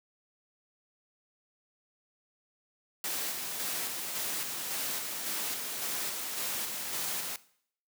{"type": "noise with tremolo", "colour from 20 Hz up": "white", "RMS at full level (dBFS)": -34, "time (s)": [3.04, 7.36], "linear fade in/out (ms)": 2, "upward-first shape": "square", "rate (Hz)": 1.8, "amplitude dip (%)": 30, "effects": ["noise-tail reverb RT60 0.6 s tail -18 dB re dry", "high-pass 150 Hz 12 dB/octave"]}